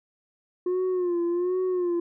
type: tone with vibrato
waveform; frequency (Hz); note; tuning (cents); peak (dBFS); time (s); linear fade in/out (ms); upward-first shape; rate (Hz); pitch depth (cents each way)
sine; 356.7; F4; +37; -20; 0.66-2; 5; sine; 1.3; 70
effects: tanh soft clip ceiling -22 dBFS